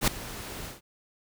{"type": "noise with ADSR envelope", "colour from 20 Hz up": "pink", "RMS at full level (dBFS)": -20, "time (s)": [0.01, 0.81], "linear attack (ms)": 67, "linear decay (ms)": 3, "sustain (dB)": -19, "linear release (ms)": 140, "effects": []}